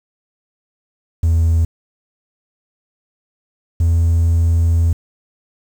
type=tone pair in turn; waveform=triangle; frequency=82.41 / 83.71 Hz; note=E2 / E2; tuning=0 / +27 cents; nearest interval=unison; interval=27 cents; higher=second; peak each=-8 dBFS; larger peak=neither; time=1.23-1.65 / 3.8-4.93 s; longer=second; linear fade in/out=5 ms; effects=tanh soft clip ceiling -5 dBFS + 7-bit